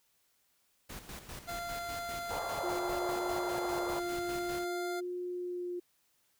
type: noise with tremolo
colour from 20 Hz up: pink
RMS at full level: -45 dBFS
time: 0.89-4.65 s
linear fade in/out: 10 ms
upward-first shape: square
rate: 5 Hz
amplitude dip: 60%
type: tone with pitch glide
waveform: 25% pulse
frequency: 692 to 698.4 Hz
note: F5 to F5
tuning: -16 to 0 cents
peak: -34 dBFS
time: 1.47-5.01 s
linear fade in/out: 20 ms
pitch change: +16 cents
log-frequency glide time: 3.23-4.78 s
type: band-pass noise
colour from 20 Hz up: white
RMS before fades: -39 dBFS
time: 2.3-4 s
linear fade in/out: 10 ms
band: 490 to 950 Hz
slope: 24 dB/octave
type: tone with vibrato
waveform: sine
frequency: 354.6 Hz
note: F4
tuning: 26 cents sharp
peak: -35 dBFS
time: 2.63-5.8 s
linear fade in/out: 10 ms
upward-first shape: sine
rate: 0.49 Hz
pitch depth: 16 cents each way
effects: white hiss -73 dBFS RMS until 6.39 s